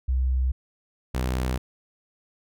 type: tone pair in turn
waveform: sine / sawtooth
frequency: 64.3 / 63.3 Hz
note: C2 / B1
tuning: -30 / +43 cents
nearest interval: unison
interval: 27 cents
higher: first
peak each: -20 dBFS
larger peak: neither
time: 0.08-0.52 / 1.14-1.58 s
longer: neither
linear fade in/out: 10 ms
effects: none